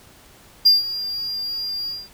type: tone with ADSR envelope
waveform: triangle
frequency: 4799 Hz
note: D8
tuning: 37 cents sharp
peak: -7 dBFS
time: 0.65-2.09 s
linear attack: 14 ms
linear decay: 160 ms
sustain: -16 dB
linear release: 220 ms
effects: pink hiss -49 dBFS RMS until 2.13 s